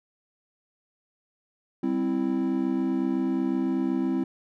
triangle chord, C major, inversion second, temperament equal, 196 / 261.6 / 329.6 Hz, G3 / C4 / E4, 0 / 0 / 0 cents, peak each -29 / -24 / -26 dBFS, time 1.83-4.24 s, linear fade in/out 5 ms, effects none

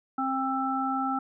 harmonic tone, 265.3 Hz, C4, 24 cents sharp, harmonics 1 / 3 / 5, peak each -30 / -30 / -30 dBFS, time 0.18-1.19 s, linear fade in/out 5 ms, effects none

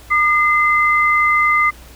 sine tone pair together, 1209 / 2061 Hz, D6 / C7, +50 / -27 cents, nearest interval major sixth, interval 923 cents, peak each -14 dBFS, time 0.1-1.71 s, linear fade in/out 20 ms, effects added 60 Hz sine -40 dBFS peak until 1.95 s + pink hiss -43 dBFS RMS until 1.95 s

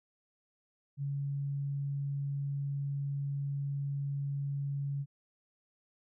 sine tone, 140.5 Hz, C#3, 24 cents sharp, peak -32 dBFS, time 0.97-5.06 s, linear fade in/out 50 ms, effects none

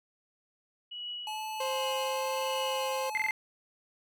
sine tone with tremolo, 2927 Hz, F#7, 19 cents flat, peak -35 dBFS, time 0.91-3.08 s, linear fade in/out 10 ms, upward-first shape triangle, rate 1.3 Hz, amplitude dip 80%
square tone with vibrato, 856 Hz, A5, 48 cents flat, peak -36 dBFS, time 1.27-3.31 s, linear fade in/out 2 ms, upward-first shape sine, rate 1.1 Hz, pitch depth 27 cents each way
30% pulse tone, 526 Hz, C5, 9 cents sharp, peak -29 dBFS, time 1.6-3.1 s, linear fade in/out 5 ms
sine tone bursts, 2084 Hz, C7, 7 cents flat, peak -26 dBFS, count 4, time 3.15-3.309 s, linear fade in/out 0 ms, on 24 ms, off 21 ms
effects none

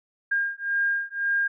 sine beating tone pair, 1611 / 1612.9 Hz, G6 / G6, +47 / +49 cents, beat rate 1.9 Hz, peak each -26 dBFS, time 0.31-1.48 s, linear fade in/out 10 ms, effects none

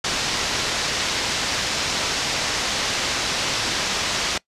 white low-pass noise, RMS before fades -24 dBFS, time 0.04-4.38 s, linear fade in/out 5 ms, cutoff 6000 Hz, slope 24 dB/octave, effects noise-tail reverb RT60 0.1 s tail -22 dB re dry + resampled to 32000 Hz

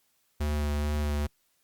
square tone with vibrato, 74 Hz, D2, 14 cents sharp, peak -27 dBFS, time 0.4-1.27 s, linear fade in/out 10 ms, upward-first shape sine, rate 2.3 Hz, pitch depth 16 cents each way, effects white hiss -71 dBFS RMS until 1.63 s + Opus 48 kbps

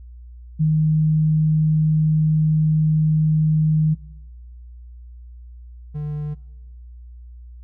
sine / triangle tone pair in turn, 155.56 / 149.16 Hz, D#3 / D3, 0 / +27 cents, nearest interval minor second, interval 73 cents, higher first, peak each -14 / -22 dBFS, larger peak first, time 0.59-3.95 / 5.94-6.35 s, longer first, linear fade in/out 20 ms, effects noise-tail reverb RT60 1.0 s tail -22 dB re dry + added 60 Hz sine -37 dBFS peak until 7.63 s

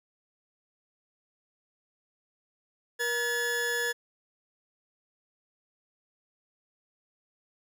40% pulse tone pair together, 476.2 / 1710.8 Hz, A#4 / A6, +37 / -49 cents, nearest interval octave + minor seventh, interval 2214 cents, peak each -32 / -28 dBFS, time 2.99-3.93 s, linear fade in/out 20 ms, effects none

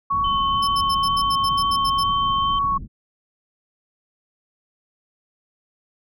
pink low-pass noise, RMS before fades -33 dBFS, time 0.1-2.88 s, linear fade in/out 50 ms, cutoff 250 Hz, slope 24 dB/octave
sine tone with vibrato, 1108.7 Hz, C#6, in tune, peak -18 dBFS, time 0.1-2.78 s, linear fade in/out 10 ms, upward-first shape sine, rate 2.1 Hz, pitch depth 16 cents each way
sine tone with pitch glide, 3053 to 3097 Hz, G7 to G7, -46 to -22 cents, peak -27 dBFS, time 0.24-2.59 s, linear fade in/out 5 ms, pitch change +24 cents, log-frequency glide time 0.39-1.65 s
40% pulse tone bursts, 5274 Hz, E8, in tune, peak -24 dBFS, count 11, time 0.62-2.037 s, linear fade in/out 10 ms, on 57 ms, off 79 ms
effects none

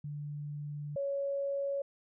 sine tone pair in turn, 146.83 / 557.6 Hz, D3 / C#5, 0 / +10 cents, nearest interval octave + major seventh, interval 2310 cents, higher second, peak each -37 / -31 dBFS, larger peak second, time 0.04-0.96 / 0.96-1.82 s, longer first, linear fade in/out 5 ms, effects none

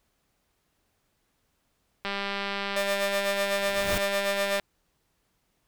click train, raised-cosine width 0.3 ms, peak -15 dBFS, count 508, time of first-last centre 2.05-4.598 s, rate 199 Hz
sawtooth tone with tremolo, 597 Hz, D5, 28 cents sharp, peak -21 dBFS, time 2.76-4.6 s, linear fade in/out 5 ms, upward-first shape sine, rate 8 Hz, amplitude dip 60%
pink noise with exponential growth, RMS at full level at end -28 dBFS, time 3.42-3.98 s, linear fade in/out 2 ms, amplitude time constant 120 ms
effects pink hiss -73 dBFS RMS until 5.67 s

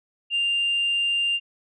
sine tone, 2794 Hz, F7, in tune, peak -19 dBFS, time 0.3-1.4 s, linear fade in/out 50 ms, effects tanh soft clip ceiling -17 dBFS

